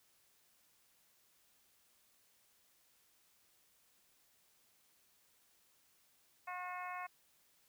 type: harmonic tone with a mistuned harmonic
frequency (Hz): 361.1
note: F#4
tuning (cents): -42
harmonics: 2 / 3 / 4 / 5 / 6 / 7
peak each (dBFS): -46 / -45 / -52 / -52 / -51 / -54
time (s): 6.47-7.07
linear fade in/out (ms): 10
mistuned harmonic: 7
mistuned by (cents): +22
effects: white hiss -72 dBFS RMS until 7.68 s